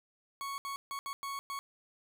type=tone bursts at uneven times; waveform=40% pulse; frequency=1108.7 Hz; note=C#6; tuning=in tune; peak=-36 dBFS; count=6; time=0.41-0.58 / 0.65-0.76 / 0.91-0.99 / 1.06-1.13 / 1.23-1.39 / 1.5-1.59 s; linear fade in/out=0 ms; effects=none